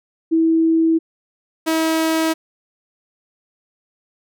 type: tone pair in turn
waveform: sine / sawtooth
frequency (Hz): 325.5 / 321.6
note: E4 / E4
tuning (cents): -22 / -43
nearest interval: unison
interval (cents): 21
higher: first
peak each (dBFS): -12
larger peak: neither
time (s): 0.31-0.99 / 1.66-2.34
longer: neither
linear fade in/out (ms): 20
effects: none